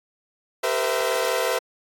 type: chord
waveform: sawtooth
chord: C dominant seventh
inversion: second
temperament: equal with one note detuned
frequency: 392 / 466.2 / 511.3 / 659.3 Hz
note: G4 / Bb4 / C5 / E5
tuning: 0 / 0 / -40 / 0 cents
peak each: -27 / -23 / -21 / -23 dBFS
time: 0.63-1.59 s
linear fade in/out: 10 ms
effects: AAC 64 kbps